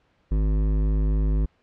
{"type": "tone with hard clipping", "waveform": "sine", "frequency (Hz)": 51.91, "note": "G#1", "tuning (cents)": 0, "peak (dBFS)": -21, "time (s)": [0.31, 1.46], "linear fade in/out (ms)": 10, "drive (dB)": 13, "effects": ["pink hiss -65 dBFS RMS until 1.62 s", "low-pass 3000 Hz 12 dB/octave"]}